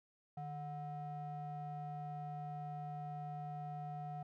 triangle ring-modulated tone, 289.3 Hz, D4, 26 cents flat, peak -37 dBFS, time 0.37-4.23 s, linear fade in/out 5 ms, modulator 441 Hz, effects none

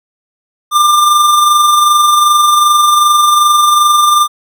square tone with amplitude modulation, 1195 Hz, D6, 30 cents sharp, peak -5 dBFS, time 0.71-4.28 s, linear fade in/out 50 ms, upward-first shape sine, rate 22.6 Hz, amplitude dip 35%, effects none

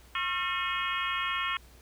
harmonic tone with a mistuned harmonic, 361.6 Hz, F#4, 40 cents flat, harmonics 3 / 4 / 5 / 6 / 7 / 8 / 9, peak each -34 / -35 / -36 / -37 / -37 / -38 / -39 dBFS, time 0.15-1.57 s, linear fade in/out 2 ms, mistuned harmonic 4, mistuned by -100 cents, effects added 60 Hz sine -54 dBFS peak until 1.81 s + pink hiss -58 dBFS RMS until 1.81 s

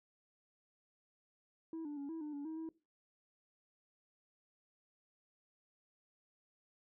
sine tone with pitch steps, 325.2 / 293.4 / 281.6 / 325.6 / 299.3 / 285.9 / 318.2 / 322.9 Hz, E4 / D4 / C#4 / E4 / D4 / D4 / D#4 / E4, -23 / -2 / +27 / -21 / +33 / -46 / +39 / -36 cents, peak -38 dBFS, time 1.73-2.69 s, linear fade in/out 2 ms, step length 120 ms, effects noise-tail reverb RT60 0.3 s tail -21 dB re dry + tanh soft clip ceiling -40 dBFS

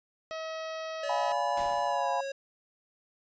harmonic tone, 640 Hz, D#5, 49 cents sharp, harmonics 1 / 2 / 3 / 4 / 5 / 6 / 7 / 8 / 9, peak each -36 / -42 / -46 / -48 / -50 / -52 / -53 / -54 / -55 dBFS, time 0.31-1.32 s, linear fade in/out 0 ms
square tone with pitch glide, 575 to 547.8 Hz, D5 to C#5, -37 to -21 cents, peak -34 dBFS, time 1.03-2.32 s, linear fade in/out 5 ms, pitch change -84 cents, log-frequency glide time 1.85-2.1 s
sine chord, F diminished, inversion none, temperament equal, 698.5 / 830.6 / 987.8 Hz, F5 / Ab5 / Cb6, 0 / 0 / 0 cents, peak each -32 dBFS, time 1.09-2.21 s, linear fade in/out 5 ms
pink noise with exponential decay, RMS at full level -41 dBFS, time 1.57-2.22 s, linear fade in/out 2 ms, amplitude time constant 140 ms
effects resampled to 16000 Hz

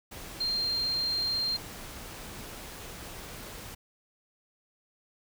sine tone in noise, 4186 Hz, C8, in tune, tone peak -27 dBFS, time 0.4-1.57 s, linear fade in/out 10 ms, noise pink, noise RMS -43 dBFS, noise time 0.11-3.75 s, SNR +13 dB, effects none

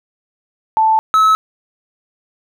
sine / triangle tone pair in turn, 880 / 1293.8 Hz, A5 / E6, 0 / -33 cents, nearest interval perfect fifth, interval 667 cents, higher second, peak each -9 / -6 dBFS, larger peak second, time 0.77-0.99 / 1.14-1.35 s, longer first, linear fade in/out 0 ms, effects none

